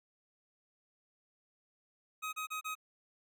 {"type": "tone bursts", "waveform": "25% pulse", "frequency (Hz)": 1261, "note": "D#6", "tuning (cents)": 23, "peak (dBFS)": -33, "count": 4, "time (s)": [2.22, 2.753], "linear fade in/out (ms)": 20, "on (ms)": 110, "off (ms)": 31, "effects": []}